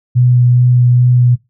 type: tone with vibrato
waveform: sine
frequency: 123.47 Hz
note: B2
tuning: in tune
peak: -6 dBFS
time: 0.15-1.36 s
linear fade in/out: 20 ms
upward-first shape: sine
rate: 2.4 Hz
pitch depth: 11 cents each way
effects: noise-tail reverb RT60 0.2 s tail -19 dB re dry